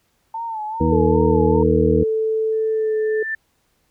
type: tone with vibrato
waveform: sine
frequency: 887 Hz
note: A5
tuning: 14 cents sharp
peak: -24 dBFS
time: 0.34-1.63 s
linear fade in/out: 5 ms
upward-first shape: sine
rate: 2.5 Hz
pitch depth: 77 cents each way
type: harmonic tone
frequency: 80 Hz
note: D#2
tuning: 49 cents sharp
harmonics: 1 / 2 / 3 / 4 / 6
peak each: -21 / -21 / -21 / -21 / -21 dBFS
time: 0.8-2.04 s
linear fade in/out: 10 ms
type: tone with pitch glide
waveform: sine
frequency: 440 to 432.9 Hz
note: A4 to A4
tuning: 0 to -28 cents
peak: -17 dBFS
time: 0.92-3.23 s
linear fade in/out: 5 ms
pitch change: -28 cents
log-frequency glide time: 2.72-2.96 s
type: tone with exponential growth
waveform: sine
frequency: 1773 Hz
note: A6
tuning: 13 cents sharp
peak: -20 dBFS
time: 2.52-3.35 s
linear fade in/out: 5 ms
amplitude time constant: 180 ms
effects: pink hiss -65 dBFS RMS until 3.9 s